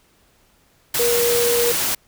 sine tone in noise, 475.9 Hz, A#4, 36 cents sharp, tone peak -17 dBFS, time 0.99-1.72 s, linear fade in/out 5 ms, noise white, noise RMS -21 dBFS, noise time 0.94-1.95 s, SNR +1 dB, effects pink hiss -58 dBFS RMS until 2.07 s

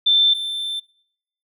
sine / triangle tone pair in turn, 3552 / 3552 Hz, A7 / A7, +16 / +16 cents, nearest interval unison, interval 0 cents, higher neither, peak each -12 / -22 dBFS, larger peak first, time 0.06-0.34 / 0.34-0.8 s, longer second, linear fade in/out 10 ms, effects noise-tail reverb RT60 0.7 s tail -24 dB re dry

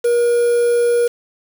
triangle tone with quantisation, 477.2 Hz, A#4, 41 cents sharp, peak -10 dBFS, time 0.04-1.08 s, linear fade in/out 10 ms, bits 5, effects none

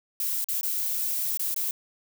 violet noise with dropouts, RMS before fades -28 dBFS, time 0.2-1.71 s, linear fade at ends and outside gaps 2 ms, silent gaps 0.443-0.486 / 0.611-0.631 / 1.374-1.394 / 1.544-1.562 s, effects none

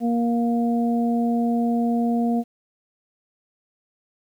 harmonic tone, 234.9 Hz, A#3, 13 cents sharp, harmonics 1 / 2 / 3, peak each -19 / -30 / -28 dBFS, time 0-2.44 s, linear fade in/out 50 ms, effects 9-bit

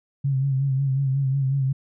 sine tone with vibrato, 135.6 Hz, C#3, 38 cents flat, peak -19 dBFS, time 0.24-1.73 s, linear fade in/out 10 ms, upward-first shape sine, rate 5.5 Hz, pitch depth 53 cents each way, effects none

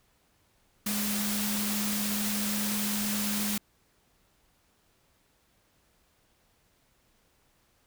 sine tone in noise, 207.7 Hz, G#3, in tune, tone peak -31 dBFS, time 0.86-3.58 s, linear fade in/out 5 ms, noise white, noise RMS -32 dBFS, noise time 0.86-3.58 s, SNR -2 dB, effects pink hiss -68 dBFS RMS until 7.86 s

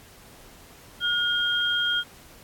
sine tone pair together, 1434 / 3219 Hz, F6 / G7, +45 / +45 cents, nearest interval octave + major second, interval 1400 cents, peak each -25 / -24 dBFS, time 1-2.04 s, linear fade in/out 50 ms, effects pink hiss -50 dBFS RMS until 2.43 s + AAC 64 kbps

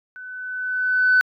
sine tone with level ramp, 1505 Hz, F#6, 29 cents sharp, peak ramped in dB -35 to -10 dBFS, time 0.16-1.21 s, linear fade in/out 0 ms, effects tanh soft clip ceiling -9 dBFS

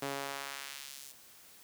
sawtooth tone with high-pass filter sweep, 138.9 Hz, C#3, 4 cents sharp, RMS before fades -42 dBFS, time 0.02-1.12 s, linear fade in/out 5 ms, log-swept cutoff 320 to 7100 Hz, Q 0.74, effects white hiss -57 dBFS RMS until 1.63 s + high-pass 60 Hz 12 dB/octave

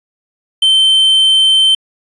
triangle tone, 3100 Hz, G7, 20 cents flat, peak -5 dBFS, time 0.62-1.75 s, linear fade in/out 5 ms, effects resampled to 24000 Hz + 7-bit

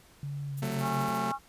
sine tone with pitch glide, 142.1 to 138.61 Hz, C#3 to C#3, +43 to 0 cents, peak -33 dBFS, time 0.23-1.09 s, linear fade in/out 2 ms, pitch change -43 cents, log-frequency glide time 0.47-0.54 s
violet noise with tremolo, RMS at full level -43 dBFS, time 0.57-1.21 s, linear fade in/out 5 ms, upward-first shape sine, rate 14 Hz, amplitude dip 95%
sawtooth chord, F# diminished, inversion second, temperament just, 133.2 / 185 / 222 Hz, C3 / F#3 / A3, +31 / 0 / +16 cents, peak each -35 / -33 / -30 dBFS, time 0.62-1.32 s, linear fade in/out 5 ms
harmonic tone, 273.4 Hz, C#4, 24 cents flat, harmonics 3 / 4 / 5, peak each -33 / -35 / -37 dBFS, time 0.8-1.39 s, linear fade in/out 50 ms
effects pink hiss -58 dBFS RMS until 1.48 s + resampled to 32000 Hz

